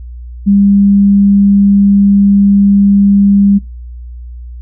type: tone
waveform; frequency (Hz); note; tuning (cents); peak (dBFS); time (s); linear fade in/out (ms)
sine; 200; G3; +35; -4; 0.46-3.59; 20
effects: noise-tail reverb RT60 0.2 s tail -23 dB re dry + added 60 Hz sine -24 dBFS peak until 4.61 s